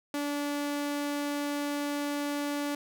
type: tone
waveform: sawtooth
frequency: 289.1 Hz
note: D4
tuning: 27 cents flat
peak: -26 dBFS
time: 0.14-2.75 s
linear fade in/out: 2 ms
effects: none